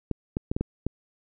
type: clicks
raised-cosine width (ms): 3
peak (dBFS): -13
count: 6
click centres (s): 0.113 / 0.369 / 0.515 / 0.565 / 0.61 / 0.866
effects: none